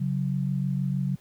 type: tone pair together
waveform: sine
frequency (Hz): 138.59 / 185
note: C#3 / F#3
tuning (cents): 0 / 0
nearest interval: perfect fourth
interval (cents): 500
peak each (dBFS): -26 / -28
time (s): 0-1.16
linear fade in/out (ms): 10
effects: pink hiss -60 dBFS RMS until 1.2 s